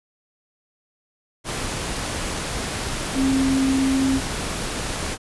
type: tone in noise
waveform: sine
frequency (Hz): 267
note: C4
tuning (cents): +35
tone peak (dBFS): -17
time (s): 3.14-4.21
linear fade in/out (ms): 50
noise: pink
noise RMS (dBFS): -27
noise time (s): 1.44-5.18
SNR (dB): +7
effects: resampled to 24000 Hz